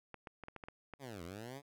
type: clicks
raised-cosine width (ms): 0.5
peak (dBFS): -32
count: 8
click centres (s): 0.143 / 0.272 / 0.437 / 0.484 / 0.563 / 0.638 / 0.685 / 0.937
type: linear two-way sweep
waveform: 10% pulse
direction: down then up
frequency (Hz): 145.7 to 81 to 145.7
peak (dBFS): -37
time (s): 0.99-1.62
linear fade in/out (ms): 50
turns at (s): 1.23
effects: none